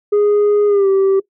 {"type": "tone with pitch glide", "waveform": "sine", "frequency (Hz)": [413.6, 388.1], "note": ["G#4", "G4"], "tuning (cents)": [-7, -17], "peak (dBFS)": -7, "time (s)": [0.12, 1.2], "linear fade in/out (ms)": 10, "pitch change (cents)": -110, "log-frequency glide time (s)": [0.67, 0.88], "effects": ["noise-tail reverb RT60 0.1 s tail -19 dB re dry", "tanh soft clip ceiling -9 dBFS"]}